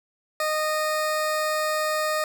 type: tone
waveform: 20% pulse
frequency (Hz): 617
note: D#5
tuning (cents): -15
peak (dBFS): -18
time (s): 0.4-2.24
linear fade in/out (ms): 2
effects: none